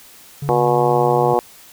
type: tone with pitch glide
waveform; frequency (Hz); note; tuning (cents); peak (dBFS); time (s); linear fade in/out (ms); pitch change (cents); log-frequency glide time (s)
triangle; 142.1 to 140.63; C#3 to C#3; +43 to +25; -20; 0.42-1.34; 5; -18; 0.55-0.87
type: harmonic tone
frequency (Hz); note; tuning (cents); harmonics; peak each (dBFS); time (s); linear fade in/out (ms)
121.2; B2; -32; 2 / 3 / 4 / 5 / 6 / 7 / 8 / 9; -29 / -20 / -18 / -25 / -20 / -20 / -27 / -26; 0.49-1.39; 0
effects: white hiss -44 dBFS RMS until 1.72 s